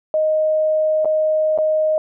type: tone with dropouts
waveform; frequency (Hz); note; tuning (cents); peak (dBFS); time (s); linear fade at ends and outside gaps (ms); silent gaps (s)
sine; 622.3; D#5; 0; -14; 0.14-1.98; 1; 1.047-1.055 / 1.577-1.586
effects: none